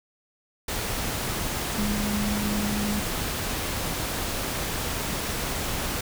sine tone in noise, 207.7 Hz, G#3, in tune, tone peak -26 dBFS, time 1.78-3 s, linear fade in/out 5 ms, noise pink, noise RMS -29 dBFS, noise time 0.68-6.01 s, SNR 0 dB, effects none

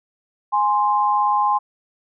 sine tone pair together, 830.6 / 1046.5 Hz, G#5 / C6, 0 / 0 cents, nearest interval major third, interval 400 cents, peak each -18 dBFS, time 0.52-1.59 s, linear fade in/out 20 ms, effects none

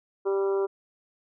harmonic tone, 196 Hz, G3, in tune, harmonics 2 / 3 / 4 / 5 / 6 / 7, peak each -23 / -36 / -41 / -38 / -42 / -43 dBFS, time 0.25-0.67 s, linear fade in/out 20 ms, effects none

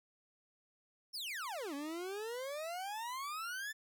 40% pulse exponential two-way sweep, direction down then up, 5588 to 275.1 to 1778 Hz, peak -39 dBFS, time 1.13-3.73 s, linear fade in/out 20 ms, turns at 1.74 s, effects none

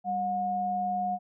sine tone pair together, 196.54 / 723 Hz, G3 / F#5, +5 / -40 cents, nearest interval octave + major seventh, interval 2255 cents, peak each -36 / -27 dBFS, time 0.04-1.19 s, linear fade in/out 50 ms, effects none

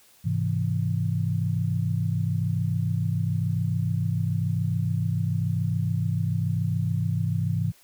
sine chord, Ab augmented, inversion none, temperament equal, 103.83 / 130.81 / 164.81 Hz, Ab2 / C3 / E3, 0 / 0 / 0 cents, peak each -26 / -28 / -27 dBFS, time 0.24-7.72 s, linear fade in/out 20 ms, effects white hiss -57 dBFS RMS until 7.83 s

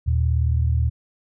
sine tone pair together, 77.78 / 116.54 Hz, D#2 / A#2, 0 / 0 cents, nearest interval perfect fifth, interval 700 cents, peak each -18 / -22 dBFS, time 0.06-0.9 s, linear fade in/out 20 ms, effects none

